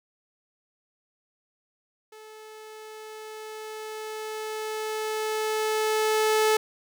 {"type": "tone with level ramp", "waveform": "sawtooth", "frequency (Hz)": 433.6, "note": "A4", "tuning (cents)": -25, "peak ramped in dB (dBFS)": [-41, -15], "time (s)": [2.12, 6.57], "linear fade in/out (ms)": 5, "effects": []}